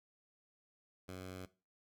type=tone; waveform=10% pulse; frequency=92.6 Hz; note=F#2; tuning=2 cents sharp; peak=-37 dBFS; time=1.08-1.46 s; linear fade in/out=10 ms; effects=noise-tail reverb RT60 0.3 s tail -17 dB re dry